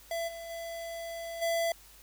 square tone with level steps, 670 Hz, E5, 28 cents sharp, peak -32 / -41 / -38 / -28 dBFS, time 0.11-1.72 s, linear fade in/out 2 ms, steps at 0.27 / 0.49 / 1.41 s, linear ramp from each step 20 ms, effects added 50 Hz sine -59 dBFS peak until 2.02 s + white hiss -56 dBFS RMS until 2.02 s

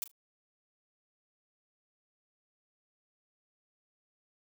blue noise with echo, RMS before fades -35 dBFS, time 0.02-0.04 s, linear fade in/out 0 ms, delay 37 ms, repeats 2, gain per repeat -15 dB, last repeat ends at 0.114 s, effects none

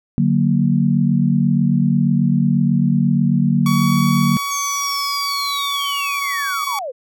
sine chord, D augmented, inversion none, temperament equal, 146.83 / 185 / 233.1 Hz, D3 / F#3 / A#3, 0 / 0 / 0 cents, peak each -17 dBFS, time 0.18-4.37 s, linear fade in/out 0 ms
sawtooth tone, 1128 Hz, C#6, 30 cents sharp, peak -17 dBFS, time 3.66-6.79 s, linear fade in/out 2 ms
sine linear sweep, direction down, 6520 to 466.2 Hz, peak -23 dBFS, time 4.5-6.92 s, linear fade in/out 20 ms
effects none

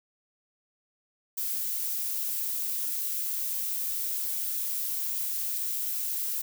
violet noise, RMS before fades -31 dBFS, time 1.37-6.42 s, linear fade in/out 10 ms, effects none

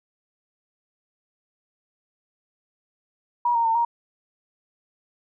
sine tone with pitch steps, 960 / 928 / 904 / 939 Hz, B5 / A#5 / A5 / A#5, -49 / -8 / +47 / +12 cents, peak -18 dBFS, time 3.45-3.85 s, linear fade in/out 5 ms, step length 100 ms, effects none

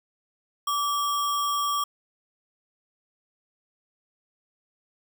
sine tone with sample-and-hold, 1160 Hz, D6, 22 cents flat, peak -23 dBFS, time 0.67-1.84 s, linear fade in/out 5 ms, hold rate 4410 Hz, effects none

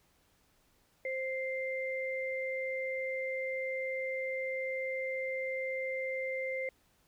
sine tone pair together, 523.8 / 2093 Hz, C5 / C7, +2 / 0 cents, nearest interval 2 octaves, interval 2398 cents, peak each -35 / -37 dBFS, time 1.05-6.69 s, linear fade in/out 2 ms, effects pink hiss -70 dBFS RMS until 7.07 s

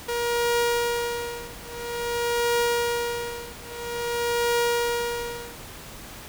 sawtooth tone with tremolo, 474.7 Hz, A#4, 31 cents sharp, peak -16 dBFS, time 0.08-5.62 s, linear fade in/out 10 ms, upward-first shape triangle, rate 0.5 Hz, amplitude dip 100%, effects pink hiss -41 dBFS RMS until 6.28 s

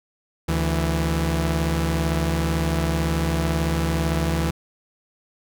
sawtooth tone pair together, 73.5 / 165 Hz, D2 / E3, +2 / +2 cents, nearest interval octave + major second, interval 1400 cents, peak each -19 dBFS, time 0.48-4.51 s, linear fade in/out 10 ms, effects none

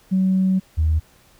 sine tone pair in turn, 188.4 / 78.73 Hz, F#3 / D#2, +32 / +21 cents, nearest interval octave + minor third, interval 1511 cents, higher first, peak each -14 dBFS, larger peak neither, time 0.11-0.6 / 0.77-1 s, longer first, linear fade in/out 20 ms, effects tanh soft clip ceiling -10 dBFS + pink hiss -54 dBFS RMS until 1.39 s

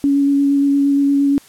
sine tone with vibrato, 280.6 Hz, C#4, 21 cents sharp, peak -11 dBFS, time 0.04-1.38 s, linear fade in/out 0 ms, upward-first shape square, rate 8.6 Hz, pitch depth 9 cents each way, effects white hiss -46 dBFS RMS until 1.48 s + low-pass 12000 Hz 12 dB/octave

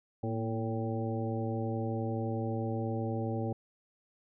harmonic tone with a mistuned harmonic, 111.8 Hz, A2, 28 cents sharp, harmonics 1 / 2 / 3 / 4 / 5 / 7, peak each -34 / -37 / -39 / -40 / -41 / -42 dBFS, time 0.23-3.53 s, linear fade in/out 5 ms, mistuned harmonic 2, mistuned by +55 cents, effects none

